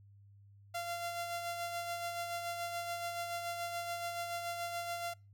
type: tone with tremolo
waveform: sawtooth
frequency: 689 Hz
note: F5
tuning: 24 cents flat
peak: -32 dBFS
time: 0.74-5.14 s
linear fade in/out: 10 ms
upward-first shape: sine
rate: 7 Hz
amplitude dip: 40%
effects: noise-tail reverb RT60 0.3 s tail -26 dB re dry + added 100 Hz sine -57 dBFS peak until 5.33 s